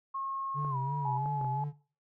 sine tone with pitch glide, 1083 to 964.8 Hz, C#6 to B5, -41 to -41 cents, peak -33 dBFS, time 0.14-1.18 s, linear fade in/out 10 ms, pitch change -200 cents, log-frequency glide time 0.7-0.77 s
triangle tone with vibrato, 138.59 Hz, C#3, in tune, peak -30 dBFS, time 0.54-1.73 s, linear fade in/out 50 ms, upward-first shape sine, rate 2.9 Hz, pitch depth 99 cents each way
clicks, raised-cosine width 1 ms, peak -31 dBFS, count 4, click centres 0.648 / 1.259 / 1.413 / 1.446 s
sine tone, 853 Hz, G#5, 46 cents sharp, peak -32 dBFS, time 1.05-1.64 s, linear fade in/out 2 ms
effects noise-tail reverb RT60 0.4 s tail -19 dB re dry

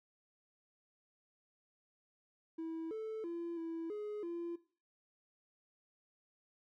triangle tone with pitch steps, 325.6 / 439 / 339.8 / 329.7 / 419.5 / 341.5 Hz, E4 / A4 / F4 / E4 / G#4 / F4, -21 / -4 / -47 / 0 / +17 / -39 cents, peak -36 dBFS, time 2.58-4.56 s, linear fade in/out 10 ms, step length 330 ms, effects noise-tail reverb RT60 0.4 s tail -19 dB re dry + tanh soft clip ceiling -34 dBFS

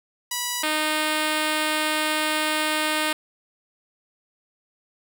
5% pulse tone pair in turn, 978 / 308.1 Hz, B5 / D#4, -17 / -17 cents, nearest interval octave + minor sixth, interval 2000 cents, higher first, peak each -13 / -10 dBFS, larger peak second, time 0.31-0.63 / 0.63-3.13 s, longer second, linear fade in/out 5 ms, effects none

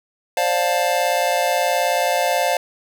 square chord, D minor seventh, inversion third, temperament just, 528.6 / 587.3 / 704.8 / 881 Hz, C5 / D5 / F5 / A5, +18 / 0 / +16 / +2 cents, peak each -24 / -24 / -21 / -26 dBFS, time 0.37-2.57 s, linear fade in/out 2 ms, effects none

